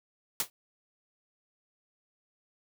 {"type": "noise with exponential decay", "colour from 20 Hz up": "white", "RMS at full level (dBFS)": -25, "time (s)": [0.4, 0.5], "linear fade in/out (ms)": 1, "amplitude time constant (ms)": 20, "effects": []}